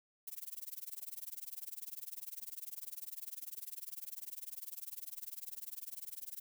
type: noise with tremolo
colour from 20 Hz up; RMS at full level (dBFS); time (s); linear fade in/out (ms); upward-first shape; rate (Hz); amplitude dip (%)
violet; -43; 0.27-6.4; 5; sine; 20; 100
effects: none

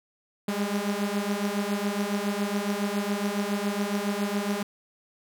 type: beating tone pair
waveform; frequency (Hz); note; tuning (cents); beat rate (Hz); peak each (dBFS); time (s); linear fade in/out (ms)
sawtooth; 200 / 207.2; G3 / G#3; +35 / -4; 7.2; -25; 0.48-4.63; 5
effects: none

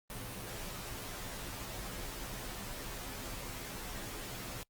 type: noise with comb filter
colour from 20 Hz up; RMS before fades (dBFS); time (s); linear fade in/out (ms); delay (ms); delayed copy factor
pink; -43; 0.1-4.63; 0; 13; -0.95
effects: noise-tail reverb RT60 0.1 s tail -24 dB re dry + Opus 32 kbps

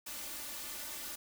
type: noise with comb filter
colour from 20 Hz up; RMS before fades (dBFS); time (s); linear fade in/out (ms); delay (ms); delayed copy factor
white; -43; 0.06-1.16; 10; 3.4; +0.95
effects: none

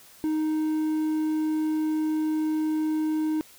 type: tone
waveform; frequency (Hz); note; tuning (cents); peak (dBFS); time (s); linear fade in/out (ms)
triangle; 311.1; D#4; 0; -21; 0.24-3.41; 0
effects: white hiss -52 dBFS RMS until 3.58 s

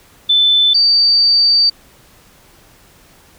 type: tone pair in turn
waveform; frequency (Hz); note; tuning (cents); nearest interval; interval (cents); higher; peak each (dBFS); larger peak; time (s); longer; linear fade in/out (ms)
sine; 3520 / 4621; A7 / D8; 0 / -29; perfect fourth; 471; second; -8; neither; 0.29-0.74 / 0.74-1.7; second; 10
effects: pink hiss -47 dBFS RMS until 3.38 s

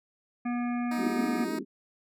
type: harmonic tone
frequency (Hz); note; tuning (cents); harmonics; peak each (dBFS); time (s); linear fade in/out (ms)
241.9; B3; -36; 1 / 3 / 5 / 7 / 9 / 10; -28 / -38 / -42 / -45 / -47 / -48; 0.45-1.45; 10
type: tone with vibrato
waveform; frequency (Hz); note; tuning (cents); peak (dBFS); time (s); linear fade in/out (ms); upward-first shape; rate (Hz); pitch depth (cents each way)
10% pulse; 313.8; D#4; +15; -28; 0.91-1.59; 5; sine; 6.7; 10
type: band-pass noise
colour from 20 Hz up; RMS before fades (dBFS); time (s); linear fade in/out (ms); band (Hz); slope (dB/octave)
pink; -32; 0.96-1.65; 50; 190 to 410; 96
effects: none

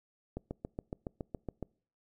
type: click train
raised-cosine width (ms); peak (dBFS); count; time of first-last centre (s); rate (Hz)
2; -24; 10; 0.37-1.627; 7.16
effects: noise-tail reverb RT60 0.5 s tail -26 dB re dry

